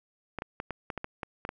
clicks, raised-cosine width 0.5 ms, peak -19 dBFS, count 10, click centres 0.387 / 0.421 / 0.601 / 0.707 / 0.902 / 0.977 / 1.044 / 1.232 / 1.451 / 1.491 s, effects none

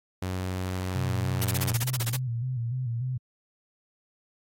sawtooth tone, 92.5 Hz, F#2, in tune, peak -25 dBFS, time 0.22-1.73 s, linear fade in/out 5 ms
sine tone with vibrato, 122.4 Hz, B2, 15 cents flat, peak -27 dBFS, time 0.95-3.18 s, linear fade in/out 10 ms, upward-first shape square, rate 3.4 Hz, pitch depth 81 cents each way
white noise bursts, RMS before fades -30 dBFS, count 12, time 1.41-2.165 s, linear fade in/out 10 ms, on 40 ms, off 25 ms
effects AAC 48 kbps

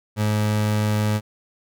30% pulse tone, 106.1 Hz, G#2, 38 cents sharp, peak -16 dBFS, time 0.16-1.21 s, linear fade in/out 50 ms, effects none

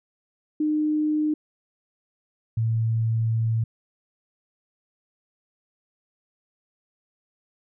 sine tone pair in turn, 304.5 / 113.04 Hz, D#4 / A2, -37 / +47 cents, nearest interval octave + perfect fourth, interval 1716 cents, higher first, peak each -20 dBFS, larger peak neither, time 0.6-1.34 / 2.57-3.64 s, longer second, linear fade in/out 5 ms, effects none

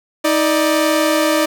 sawtooth tone pair together, 315.9 / 591 Hz, D#4 / D5, +26 / +11 cents, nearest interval major seventh, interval 1085 cents, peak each -12 dBFS, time 0.24-1.46 s, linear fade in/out 10 ms, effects none

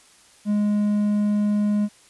triangle tone, 207.7 Hz, G#3, in tune, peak -16 dBFS, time 0.45-1.89 s, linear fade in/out 50 ms, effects white hiss -53 dBFS RMS until 2.09 s + resampled to 24000 Hz

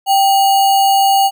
sine tone with sample-and-hold, 784 Hz, G5, in tune, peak -8 dBFS, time 0.06-1.31 s, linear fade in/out 50 ms, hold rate 3675 Hz, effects none

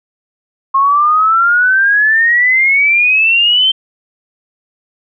sine exponential sweep, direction up, 1074 to 3132 Hz, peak -7 dBFS, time 0.74-3.72 s, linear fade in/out 10 ms, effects none

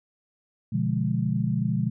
sine chord, B diminished seventh, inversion none, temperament equal, 123.47 / 146.83 / 174.61 / 207.7 Hz, B2 / D3 / F3 / Ab3, 0 / 0 / 0 / 0 cents, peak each -27 / -29 / -28 / -28 dBFS, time 0.72-1.9 s, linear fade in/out 10 ms, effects none

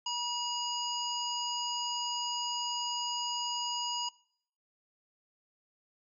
harmonic tone with a mistuned harmonic, 960 Hz, B5, 49 cents flat, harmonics 1 / 3 / 5 / 7, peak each -36 / -36 / -38 / -41 dBFS, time 0.06-4.09 s, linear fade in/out 5 ms, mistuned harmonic 5, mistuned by +39 cents, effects noise-tail reverb RT60 0.6 s tail -22 dB re dry

